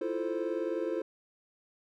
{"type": "chord", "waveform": "triangle", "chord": "F major seventh", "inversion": "third", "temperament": "equal", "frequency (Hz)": [329.6, 349.2, 440, 523.3], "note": ["E4", "F4", "A4", "C5"], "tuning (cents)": [0, 0, 0, 0], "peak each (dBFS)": -34, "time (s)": [0.01, 1.02], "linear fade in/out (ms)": 5, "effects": []}